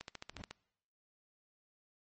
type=click train; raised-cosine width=0.2 ms; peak=-26 dBFS; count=8; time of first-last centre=0.01-0.51 s; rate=14 Hz
type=noise with exponential growth; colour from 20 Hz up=brown; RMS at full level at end=-41 dBFS; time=0.28-0.42 s; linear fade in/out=5 ms; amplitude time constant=30 ms
effects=noise-tail reverb RT60 0.8 s tail -24 dB re dry + MP3 32 kbps